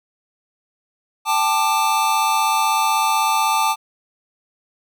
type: chord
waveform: square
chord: G suspended second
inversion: none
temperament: equal with one note detuned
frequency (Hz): 784 / 880 / 1188.3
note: G5 / A5 / D6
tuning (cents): 0 / 0 / +20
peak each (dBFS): -25 / -19 / -21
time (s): 1.25-3.76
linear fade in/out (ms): 50
effects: none